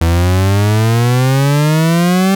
40% pulse exponential sweep, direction up, 81.6 to 196 Hz, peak -8 dBFS, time 0.01-2.35 s, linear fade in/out 5 ms, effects none

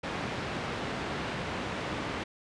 pink band-pass noise, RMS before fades -35 dBFS, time 0.03-2.24 s, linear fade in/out 10 ms, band 110 to 2900 Hz, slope 12 dB/octave, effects resampled to 22050 Hz

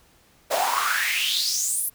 pink noise with high-pass filter sweep, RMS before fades -24 dBFS, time 0.5-1.9 s, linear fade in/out 20 ms, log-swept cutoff 590 to 12000 Hz, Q 6.2, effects pink hiss -58 dBFS RMS until 1.94 s

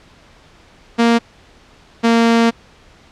sawtooth tone pair in turn, 233.1 / 230.8 Hz, A#3 / A#3, 0 / -17 cents, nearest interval unison, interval 17 cents, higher first, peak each -6 dBFS, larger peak neither, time 0.98-1.19 / 2.03-2.51 s, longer second, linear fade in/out 20 ms, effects pink hiss -47 dBFS RMS until 3.11 s + low-pass 5000 Hz 12 dB/octave

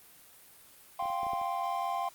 triangle chord, F suspended second, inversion none, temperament equal, 698.5 / 784 / 1046.5 Hz, F5 / G5 / C6, 0 / 0 / 0 cents, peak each -33 dBFS, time 0.99-2.09 s, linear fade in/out 5 ms
clicks, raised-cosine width 2 ms, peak -39 / -39 / -41 / -34 / -34 / -31 / -40 dBFS, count 7, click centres 1.026 / 1.056 / 1.102 / 1.232 / 1.267 / 1.334 / 1.415 s
effects white hiss -56 dBFS RMS until 2.14 s + Opus 32 kbps

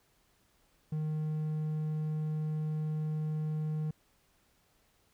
triangle tone, 154.4 Hz, D#3, 13 cents flat, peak -29 dBFS, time 0.92-3.91 s, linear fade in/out 5 ms, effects pink hiss -70 dBFS RMS until 5.13 s

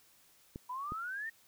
clicks, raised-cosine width 3 ms, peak -29 dBFS, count 2, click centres 0.559 / 0.921 s
sine exponential sweep, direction up, 973 to 1864.7 Hz, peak -37 dBFS, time 0.69-1.3 s, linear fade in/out 10 ms
effects white hiss -65 dBFS RMS until 1.47 s

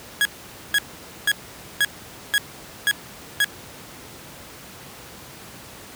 30% pulse tone bursts, 1661.2 Hz, G#6, in tune, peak -13 dBFS, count 7, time 0.21-3.444 s, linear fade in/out 0 ms, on 42 ms, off 490 ms, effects pink hiss -41 dBFS RMS until 5.95 s + high-pass 80 Hz 12 dB/octave

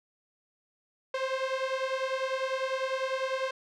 sawtooth beating tone pair, 522 / 532 Hz, C5 / C5, -4 / +29 cents, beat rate 10 Hz, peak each -28 dBFS, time 1.14-3.51 s, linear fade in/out 5 ms, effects low-pass 4000 Hz 12 dB/octave

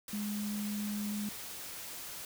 sine tone in noise, 207.7 Hz, G#3, in tune, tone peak -34 dBFS, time 0.13-1.29 s, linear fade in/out 2 ms, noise white, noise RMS -44 dBFS, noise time 0.08-2.25 s, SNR +7 dB, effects none

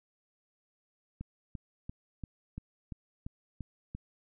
click train, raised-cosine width 5 ms, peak -27 dBFS, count 9, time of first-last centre 1.21-3.95 s, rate 2.92 Hz, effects none

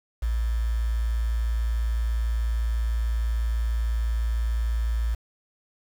sine tone with quantisation, 56.9 Hz, A#1, 41 cents flat, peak -22 dBFS, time 0.22-5.15 s, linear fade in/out 10 ms, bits 7, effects none

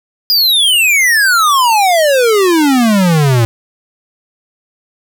square exponential sweep, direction down, 4978 to 111.8 Hz, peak -8 dBFS, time 0.3-3.45 s, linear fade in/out 0 ms, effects none

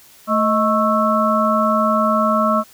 harmonic tone with a mistuned harmonic, 220 Hz, A3, in tune, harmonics 1 / 3 / 5 / 6, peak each -19 / -19 / -19 / -19 dBFS, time 0.27-2.64 s, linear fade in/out 50 ms, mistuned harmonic 3, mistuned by -85 cents, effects white hiss -47 dBFS RMS until 2.73 s

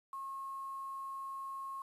sine tone with quantisation, 1083 Hz, C#6, 41 cents flat, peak -40 dBFS, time 0.13-1.82 s, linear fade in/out 2 ms, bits 10, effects resampled to 32000 Hz

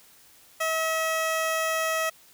15% pulse tone, 643 Hz, E5, 43 cents flat, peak -18 dBFS, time 0.6-2.1 s, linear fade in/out 10 ms, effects white hiss -55 dBFS RMS until 2.33 s

